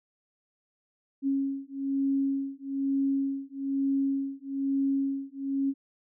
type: beating tone pair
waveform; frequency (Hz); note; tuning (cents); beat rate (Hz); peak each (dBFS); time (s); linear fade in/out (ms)
sine; 273.3 / 274.4; C#4 / C#4; -24 / -17; 1.1; -29 / -29; 1.22-5.74; 50
effects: none